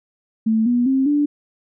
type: tone with pitch steps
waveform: sine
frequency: 221.4 / 242.8 / 266.3 / 292.1 Hz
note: A3 / B3 / C4 / D4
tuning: +11 / -29 / +31 / -9 cents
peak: -14 dBFS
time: 0.46-1.26 s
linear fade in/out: 10 ms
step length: 200 ms
effects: none